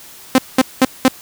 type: tone bursts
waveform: sawtooth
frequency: 260 Hz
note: C4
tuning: 11 cents flat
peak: -3 dBFS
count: 4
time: 0.35-1.082 s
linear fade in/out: 2 ms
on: 33 ms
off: 200 ms
effects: white hiss -39 dBFS RMS until 1.21 s